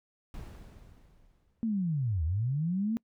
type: noise with exponential decay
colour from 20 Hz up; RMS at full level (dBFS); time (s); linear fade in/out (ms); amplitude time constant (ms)
brown; -41; 0.34-2; 1; 360
type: linear two-way sweep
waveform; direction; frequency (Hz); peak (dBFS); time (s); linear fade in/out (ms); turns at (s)
sine; down then up; 233.1 to 74.1 to 233.1; -27; 1.63-2.97; 0; 2.24
effects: noise-tail reverb RT60 0.1 s tail -26 dB re dry